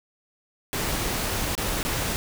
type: noise with dropouts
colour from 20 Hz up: pink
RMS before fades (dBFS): -27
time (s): 0.73-2.16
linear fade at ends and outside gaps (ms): 0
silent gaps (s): 1.552-1.578 / 1.829-1.85
effects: none